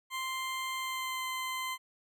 20% pulse tone with pitch glide, 1046.5 to 1034.5 Hz, C6 to C6, 0 to -20 cents, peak -29 dBFS, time 0.1-1.78 s, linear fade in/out 50 ms, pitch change -20 cents, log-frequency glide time 0.76-1.25 s, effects none

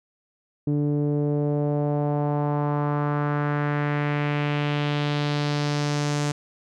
sawtooth tone with low-pass filter sweep, 146.5 Hz, D3, 4 cents flat, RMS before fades -24 dBFS, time 0.67-6.32 s, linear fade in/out 5 ms, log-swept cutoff 330 to 7200 Hz, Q 2, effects none

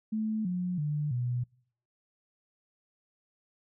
sine tone with pitch steps, 217.6 / 179.84 / 148.63 / 122.83 Hz, A3 / F#3 / D3 / B2, -19 / -49 / +21 / -9 cents, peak -28 dBFS, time 0.12-1.44 s, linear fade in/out 10 ms, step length 330 ms, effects noise-tail reverb RT60 0.6 s tail -26 dB re dry

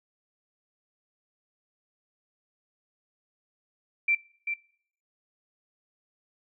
sine tone with echo, 2349 Hz, D7, in tune, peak -21 dBFS, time 4.08-4.15 s, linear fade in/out 5 ms, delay 390 ms, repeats 1, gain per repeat -7 dB, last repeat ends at 4.54 s, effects noise-tail reverb RT60 0.6 s tail -21 dB re dry

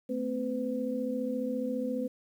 sine tone cluster, 223.3 / 257.9 / 505 Hz, A3 / C4 / B4, +26 / -25 / +39 cents, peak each -35 / -33 / -34 dBFS, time 0.09-2.08 s, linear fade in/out 10 ms, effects 10-bit

